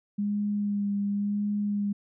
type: tone with vibrato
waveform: sine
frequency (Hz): 204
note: G#3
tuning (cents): -31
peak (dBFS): -25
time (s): 0.18-1.93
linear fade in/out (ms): 10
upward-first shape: sine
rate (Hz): 0.93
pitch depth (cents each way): 20
effects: none